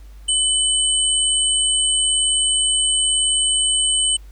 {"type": "tone pair together", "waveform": "sine", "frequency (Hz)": [3000, 8479], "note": ["F#7", "C9"], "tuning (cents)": [23, 22], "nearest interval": "octave + tritone", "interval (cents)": 1799, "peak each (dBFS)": -18, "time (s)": [0.28, 4.17], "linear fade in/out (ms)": 10, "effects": ["added 50 Hz sine -37 dBFS peak until 4.31 s", "pink hiss -55 dBFS RMS until 4.31 s"]}